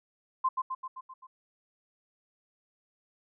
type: tone with echo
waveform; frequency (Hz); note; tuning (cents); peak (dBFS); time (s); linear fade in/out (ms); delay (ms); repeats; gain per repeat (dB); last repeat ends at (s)
sine; 1042; C6; -7; -23; 0.44-0.49; 10; 130; 6; -4; 1.27
effects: none